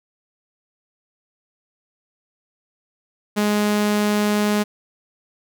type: tone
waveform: sawtooth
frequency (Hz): 208.5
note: G#3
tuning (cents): +7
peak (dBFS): -13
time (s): 3.36-4.64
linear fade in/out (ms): 20
effects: none